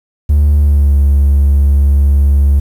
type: tone with pitch glide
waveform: triangle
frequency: 73.42 to 70.43 Hz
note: D2 to C#2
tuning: 0 to +28 cents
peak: -3 dBFS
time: 0.29-2.6 s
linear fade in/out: 10 ms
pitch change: -72 cents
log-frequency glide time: 0.58-0.95 s
effects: tanh soft clip ceiling 0 dBFS + 7-bit